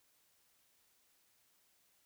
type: silence
effects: white hiss -73 dBFS RMS until 2.05 s